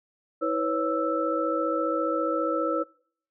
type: tone cluster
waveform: sine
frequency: 322.9 / 498.2 / 553 / 1319 Hz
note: E4 / B4 / C#5 / E6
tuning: -36 / +15 / -4 / +1 cents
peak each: -29 dBFS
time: 0.41-2.84 s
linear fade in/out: 20 ms
effects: noise-tail reverb RT60 0.6 s tail -25 dB re dry